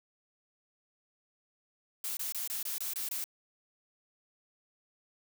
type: noise bursts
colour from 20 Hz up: blue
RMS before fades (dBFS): -36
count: 8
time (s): 2.04-3.241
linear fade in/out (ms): 2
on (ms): 130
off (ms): 23
effects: none